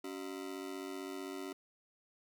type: ring-modulated tone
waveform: 40% pulse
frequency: 329.6 Hz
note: E4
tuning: in tune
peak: -37 dBFS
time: 0.04-1.53 s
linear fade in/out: 5 ms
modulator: 47.8 Hz
effects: none